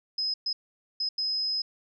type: tone bursts at uneven times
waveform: sine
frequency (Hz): 5080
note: D#8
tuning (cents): +35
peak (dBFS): -26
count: 4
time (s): 0.18-0.34 / 0.46-0.53 / 1-1.09 / 1.18-1.62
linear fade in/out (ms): 5
effects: none